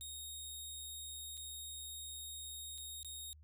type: tone with dropouts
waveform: 15% pulse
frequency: 3729 Hz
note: A#7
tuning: in tune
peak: -38 dBFS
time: 0.01-3.33 s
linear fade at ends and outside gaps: 0 ms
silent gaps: 1.371-1.376 / 2.778-2.782 / 3.03-3.047 s
effects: added 76 Hz sine -57 dBFS peak until 3.43 s